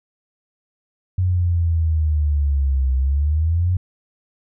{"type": "exponential two-way sweep", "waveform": "sine", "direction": "down then up", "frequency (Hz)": [92.5, 64.5, 92.5], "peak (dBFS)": -15, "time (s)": [1.18, 3.77], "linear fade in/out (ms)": 5, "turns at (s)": 2.95, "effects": []}